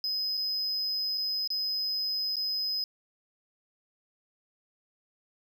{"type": "tone with dropouts", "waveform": "triangle", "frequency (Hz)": 5050, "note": "D#8", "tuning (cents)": 25, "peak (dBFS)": -27, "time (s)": [0.04, 2.84], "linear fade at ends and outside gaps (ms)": 1, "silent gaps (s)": [[0.371, 0.375], [1.175, 1.179], [1.475, 1.503], [2.358, 2.367]], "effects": []}